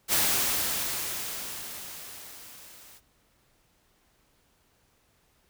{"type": "noise with level ramp", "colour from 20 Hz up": "white", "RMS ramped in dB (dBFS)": [-23, -52], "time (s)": [0.08, 3.01], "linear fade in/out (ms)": 50, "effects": ["pink hiss -67 dBFS RMS until 5.49 s"]}